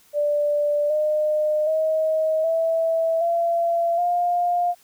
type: tone with pitch steps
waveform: sine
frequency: 587.3 / 609.1 / 631.6 / 655 / 679.3 / 704.5 Hz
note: D5 / D#5 / D#5 / E5 / F5 / F5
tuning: 0 / -37 / +26 / -11 / -48 / +15 cents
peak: -18 dBFS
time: 0.13-4.75 s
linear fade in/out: 50 ms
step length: 770 ms
effects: white hiss -56 dBFS RMS until 4.83 s